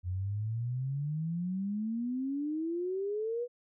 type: exponential sweep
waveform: sine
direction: up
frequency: 87.8 to 493.9 Hz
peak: -31 dBFS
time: 0.03-3.48 s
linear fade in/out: 50 ms
effects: none